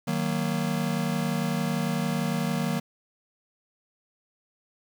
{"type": "chord", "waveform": "square", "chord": "D# minor", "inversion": "none", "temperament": "just", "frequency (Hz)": [155.56, 186.68, 233.3], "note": ["D#3", "F#3", "A#3"], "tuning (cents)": [0, 16, 2], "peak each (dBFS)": -30, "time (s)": [0.07, 2.8], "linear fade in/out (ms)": 10, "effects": ["8-bit"]}